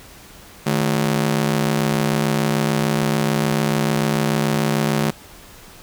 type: ring-modulated tone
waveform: sawtooth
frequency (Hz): 182.7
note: F#3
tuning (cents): -22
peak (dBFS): -10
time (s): 0.66-5.11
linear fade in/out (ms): 10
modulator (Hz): 33.4
effects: pink hiss -43 dBFS RMS until 5.82 s